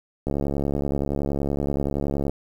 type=click train; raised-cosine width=2 ms; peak=-12 dBFS; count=144; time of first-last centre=0.27-2.295 s; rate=70.6 Hz; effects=8-bit

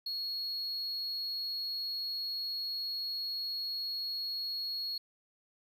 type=tone; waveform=triangle; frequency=4323 Hz; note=C#8; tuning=44 cents flat; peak=-33 dBFS; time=0.06-4.98 s; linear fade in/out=5 ms; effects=11-bit

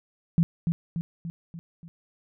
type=tone with echo; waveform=sine; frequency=167.6 Hz; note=E3; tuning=29 cents sharp; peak=-16 dBFS; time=0.38-0.43 s; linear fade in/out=0 ms; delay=290 ms; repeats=5; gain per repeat=-5 dB; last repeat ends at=1.88 s; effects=none

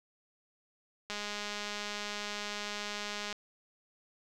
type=click train; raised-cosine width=0.2 ms; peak=-21 dBFS; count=462; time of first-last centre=1.1-3.327 s; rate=207 Hz; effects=none

